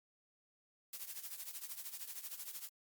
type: noise with tremolo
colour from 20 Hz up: blue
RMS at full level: -43 dBFS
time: 0.93-2.69 s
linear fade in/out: 2 ms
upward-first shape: triangle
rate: 13 Hz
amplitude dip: 85%
effects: Opus 48 kbps